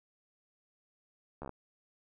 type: slowing click train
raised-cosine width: 1 ms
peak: -28 dBFS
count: 6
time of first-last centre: 1.42-1.493 s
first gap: 13 ms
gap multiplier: 1.06
effects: none